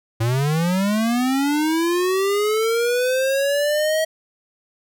square linear sweep, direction up, 110 to 641 Hz, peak -18 dBFS, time 0.2-4.05 s, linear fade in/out 10 ms, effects none

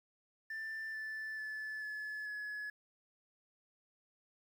sine tone with pitch steps, 1774 / 1754.6 / 1735.5 / 1716.5 / 1697.8 Hz, A6 / A6 / A6 / A6 / G#6, +14 / -5 / -24 / -43 / +38 cents, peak -37 dBFS, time 0.5-2.7 s, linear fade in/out 5 ms, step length 440 ms, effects tanh soft clip ceiling -39 dBFS + 11-bit

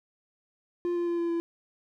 triangle tone with pitch steps, 349.2 / 346.2 / 343.2 / 340.2 / 337.3 Hz, F4 / F4 / F4 / F4 / E4, 0 / -15 / -30 / -45 / +40 cents, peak -24 dBFS, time 0.85-1.4 s, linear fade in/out 0 ms, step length 110 ms, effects none

